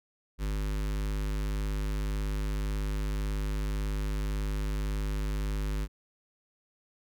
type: tone with notch filter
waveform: square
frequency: 50.9 Hz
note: G#1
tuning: 34 cents flat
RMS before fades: -31 dBFS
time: 0.38-5.88 s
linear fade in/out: 50 ms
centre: 700 Hz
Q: 1.7
effects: none